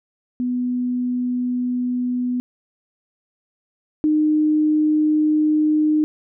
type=tone pair in turn; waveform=sine; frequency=247.9 / 305.8 Hz; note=B3 / D#4; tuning=+7 / -30 cents; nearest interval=major third; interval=363 cents; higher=second; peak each=-19 / -14 dBFS; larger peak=second; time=0.4-2.4 / 4.04-6.04 s; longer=neither; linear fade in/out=0 ms; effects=none